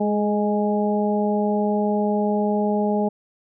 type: harmonic tone with a mistuned harmonic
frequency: 207.6 Hz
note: G#3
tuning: in tune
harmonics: 1 / 2 / 3 / 4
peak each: -21 / -24 / -26 / -27 dBFS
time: 0-3.09 s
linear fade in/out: 10 ms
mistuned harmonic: 2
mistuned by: +20 cents
effects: none